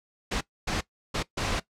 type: noise bursts at uneven times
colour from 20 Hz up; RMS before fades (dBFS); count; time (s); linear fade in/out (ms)
pink; -28; 4; 0.31-0.41 / 0.67-0.81 / 1.14-1.23 / 1.37-1.6; 10
effects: noise-tail reverb RT60 0.1 s tail -18 dB re dry + low-pass 6000 Hz 12 dB/octave